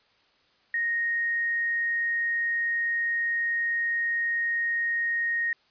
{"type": "tone", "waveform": "sine", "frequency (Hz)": 1864.7, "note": "A#6", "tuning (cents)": 0, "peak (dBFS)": -24, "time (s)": [0.74, 5.53], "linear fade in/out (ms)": 2, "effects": ["white hiss -64 dBFS RMS until 5.7 s", "resampled to 11025 Hz"]}